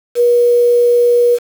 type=tone with quantisation; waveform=sine; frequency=481.2 Hz; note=B4; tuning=45 cents flat; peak=-7 dBFS; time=0.15-1.39 s; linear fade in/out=50 ms; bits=5; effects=none